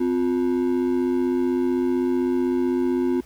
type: ring-modulated tone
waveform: triangle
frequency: 306.7 Hz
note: D#4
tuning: 25 cents flat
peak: -14 dBFS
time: 0-3.21 s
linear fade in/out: 10 ms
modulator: 47.9 Hz
effects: added 60 Hz sine -47 dBFS peak until 3.25 s + pink hiss -53 dBFS RMS until 3.25 s